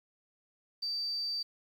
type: tone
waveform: sine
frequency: 4650 Hz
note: D8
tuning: 18 cents flat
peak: -32 dBFS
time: 0.82-1.43 s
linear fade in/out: 10 ms
effects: 10-bit